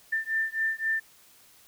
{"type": "beating tone pair", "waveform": "sine", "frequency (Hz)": [1784, 1787.8], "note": ["A6", "A6"], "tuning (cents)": [23, 27], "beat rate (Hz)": 3.8, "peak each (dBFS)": -29, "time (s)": [0.12, 1], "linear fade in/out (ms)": 10, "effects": ["white hiss -57 dBFS RMS until 1.67 s"]}